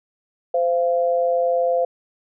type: tone pair together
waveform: sine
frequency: 516.5 / 688 Hz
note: C5 / F5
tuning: -22 / -26 cents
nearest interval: perfect fourth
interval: 496 cents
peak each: -18 / -21 dBFS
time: 0.54-1.85 s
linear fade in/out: 5 ms
effects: none